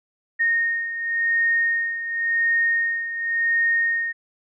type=beating tone pair; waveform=sine; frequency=1849 / 1849.92 Hz; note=A#6 / A#6; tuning=-15 / -14 cents; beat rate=0.92 Hz; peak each=-20 / -26 dBFS; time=0.39-4.13 s; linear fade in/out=20 ms; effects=none